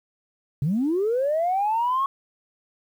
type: linear sweep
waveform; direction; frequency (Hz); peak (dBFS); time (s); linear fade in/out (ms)
sine; up; 128 to 1108.7; -19; 0.62-2.06; 2
effects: tanh soft clip ceiling -16 dBFS + 9-bit